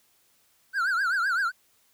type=tone with vibrato; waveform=triangle; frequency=1480 Hz; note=F#6; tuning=in tune; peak=-21 dBFS; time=0.73-1.52 s; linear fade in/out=50 ms; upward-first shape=triangle; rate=7.8 Hz; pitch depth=200 cents each way; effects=white hiss -65 dBFS RMS until 1.93 s